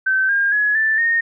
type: tone with pitch steps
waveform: sine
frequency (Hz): 1541 / 1612 / 1686.3 / 1764 / 1845.3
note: G6 / G6 / G#6 / A6 / A#6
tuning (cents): -30 / +48 / +26 / +4 / -18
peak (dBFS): -14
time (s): 0.06-1.21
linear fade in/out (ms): 10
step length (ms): 230
effects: none

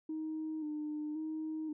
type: tone with vibrato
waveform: sine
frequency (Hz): 307.7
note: D#4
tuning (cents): -19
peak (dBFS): -35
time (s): 0.09-1.73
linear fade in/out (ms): 5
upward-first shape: square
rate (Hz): 0.94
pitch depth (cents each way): 34
effects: tanh soft clip ceiling -32 dBFS

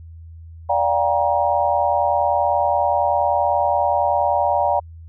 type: tone cluster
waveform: sine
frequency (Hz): 583 / 713 / 793 / 944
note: D5 / F5 / G5 / A#5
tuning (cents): -13 / +36 / +20 / +22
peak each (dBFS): -21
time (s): 0.69-4.8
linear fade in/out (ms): 10
effects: added 82 Hz sine -36 dBFS peak until 5.08 s

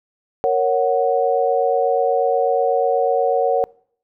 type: chord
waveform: sine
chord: F# major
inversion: first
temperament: equal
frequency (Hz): 466.2 / 554.4 / 740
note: A#4 / C#5 / F#5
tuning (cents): 0 / 0 / 0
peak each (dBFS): -19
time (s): 0.44-3.64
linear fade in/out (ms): 0
effects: noise-tail reverb RT60 0.6 s tail -25 dB re dry

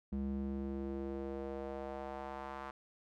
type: tone with band-pass filter sweep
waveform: square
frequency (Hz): 68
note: C#2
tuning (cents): -33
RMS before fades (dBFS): -41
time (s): 0.12-2.71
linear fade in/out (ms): 5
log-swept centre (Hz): 190 to 1100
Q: 1.9
effects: none

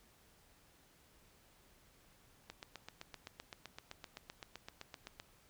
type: click train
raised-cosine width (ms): 0.2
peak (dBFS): -29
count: 22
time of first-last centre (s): 2.5-5.199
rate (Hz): 7.78
effects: pink hiss -67 dBFS RMS until 5.49 s

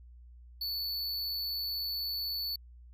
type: tone with amplitude modulation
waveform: square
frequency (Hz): 4462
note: C#8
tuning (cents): +11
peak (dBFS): -31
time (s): 0.61-2.56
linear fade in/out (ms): 5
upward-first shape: sine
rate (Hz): 180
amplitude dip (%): 50
effects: added 60 Hz sine -50 dBFS peak until 2.93 s

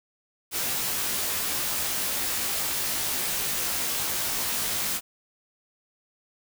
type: noise with comb filter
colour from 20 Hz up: white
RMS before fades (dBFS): -28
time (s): 0.51-5.01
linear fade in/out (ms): 50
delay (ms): 18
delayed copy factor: -0.85
effects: none

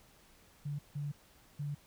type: tone bursts at uneven times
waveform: sine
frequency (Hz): 145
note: D3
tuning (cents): -22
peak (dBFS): -35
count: 3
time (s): 0.65-0.79 / 0.95-1.12 / 1.59-1.75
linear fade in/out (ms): 10
effects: pink hiss -63 dBFS RMS until 1.86 s

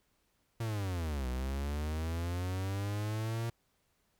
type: linear two-way sweep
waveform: 45% pulse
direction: down then up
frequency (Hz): 117 to 61.74 to 117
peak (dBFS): -33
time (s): 0.6-3.5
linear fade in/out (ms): 5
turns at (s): 1.28
effects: pink hiss -75 dBFS RMS until 4.19 s

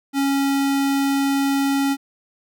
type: tone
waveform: square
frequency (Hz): 276.3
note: C#4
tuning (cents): -6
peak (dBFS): -18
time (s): 0.13-1.97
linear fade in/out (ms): 50
effects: none

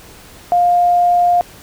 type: tone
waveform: sine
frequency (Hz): 705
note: F5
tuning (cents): +16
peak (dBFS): -9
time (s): 0.52-1.41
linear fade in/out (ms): 0
effects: pink hiss -40 dBFS RMS until 1.62 s

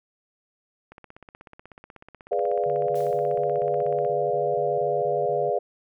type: click train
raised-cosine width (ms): 0.5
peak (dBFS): -29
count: 52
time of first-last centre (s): 0.92-4.049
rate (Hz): 16.3
type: chord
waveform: sine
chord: G# diminished seventh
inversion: none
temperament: equal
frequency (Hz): 415.3 / 493.9 / 587.3 / 698.5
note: G#4 / B4 / D5 / F5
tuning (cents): 0 / 0 / 0 / 0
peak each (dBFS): -27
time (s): 2.31-5.59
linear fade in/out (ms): 10
type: tone bursts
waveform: triangle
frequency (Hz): 144.8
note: D3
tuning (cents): -24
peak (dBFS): -36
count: 12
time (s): 2.66-5.499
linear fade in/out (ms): 2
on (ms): 210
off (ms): 29
type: noise with exponential decay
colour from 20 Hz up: white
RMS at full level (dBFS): -45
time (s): 2.95-3.51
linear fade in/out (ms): 5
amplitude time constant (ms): 120
effects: none

